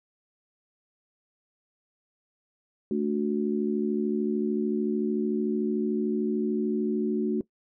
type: chord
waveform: sine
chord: D major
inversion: second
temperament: just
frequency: 220.2 / 293.7 / 367.1 Hz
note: A3 / D4 / F#4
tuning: +2 / 0 / -14 cents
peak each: -27 / -30 / -28 dBFS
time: 2.91-7.41 s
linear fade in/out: 2 ms
effects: noise-tail reverb RT60 0.1 s tail -19 dB re dry